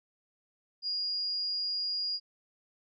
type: tone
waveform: sine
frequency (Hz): 4854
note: D#8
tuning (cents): -44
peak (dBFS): -30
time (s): 0.82-2.2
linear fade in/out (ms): 50
effects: none